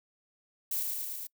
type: noise with echo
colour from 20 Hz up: violet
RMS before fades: -32 dBFS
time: 0.71-0.83 s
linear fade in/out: 5 ms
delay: 110 ms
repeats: 4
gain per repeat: -2 dB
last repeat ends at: 1.27 s
effects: noise-tail reverb RT60 0.1 s tail -25 dB re dry